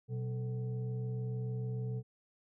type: tone with frequency modulation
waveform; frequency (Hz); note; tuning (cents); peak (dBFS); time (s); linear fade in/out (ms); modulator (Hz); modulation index
sine; 124.1; B2; +9; -34; 0.08-2.03; 50; 315; 0.53
effects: none